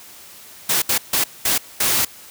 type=noise bursts at uneven times; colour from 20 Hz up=white; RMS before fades=-18 dBFS; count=5; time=0.69-0.82 / 0.89-0.98 / 1.13-1.24 / 1.45-1.58 / 1.8-2.05 s; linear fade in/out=5 ms; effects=white hiss -42 dBFS RMS until 2.3 s + high-pass 60 Hz 12 dB/octave